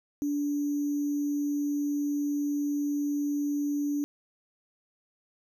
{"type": "tone with sample-and-hold", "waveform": "sine", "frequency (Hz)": 290, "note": "D4", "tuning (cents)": -22, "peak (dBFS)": -26, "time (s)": [0.22, 4.04], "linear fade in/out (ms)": 0, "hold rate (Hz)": 6300, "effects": []}